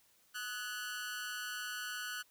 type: tone with amplitude modulation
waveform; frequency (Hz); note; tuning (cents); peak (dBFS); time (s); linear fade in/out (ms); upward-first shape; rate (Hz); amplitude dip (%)
sawtooth; 1480; F#6; 0; -32; 0.34-2.23; 20; sine; 223; 85
effects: white hiss -69 dBFS RMS until 2.3 s